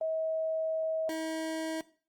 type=tone pair in turn; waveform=sine / 25% pulse; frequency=640 / 320 Hz; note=D#5 / D#4; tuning=+49 / +49 cents; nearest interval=octave; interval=1200 cents; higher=first; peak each=-29 / -29 dBFS; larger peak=neither; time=0.01-1.09 / 1.09-1.81 s; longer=first; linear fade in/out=2 ms; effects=noise-tail reverb RT60 0.4 s tail -17 dB re dry + Opus 24 kbps